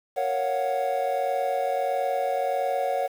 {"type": "chord", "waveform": "triangle", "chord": "Gb major seventh", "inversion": "first", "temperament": "equal", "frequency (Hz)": [466.2, 554.4, 698.5, 740], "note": ["Bb4", "Db5", "F5", "Gb5"], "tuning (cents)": [0, 0, 0, 0], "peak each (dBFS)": [-31, -25, -31, -25], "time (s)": [0.16, 3.08], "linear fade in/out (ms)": 20, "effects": ["8-bit"]}